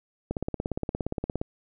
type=click train; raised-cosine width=2 ms; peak=-15 dBFS; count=20; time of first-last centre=0.31-1.415 s; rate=17.2 Hz; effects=none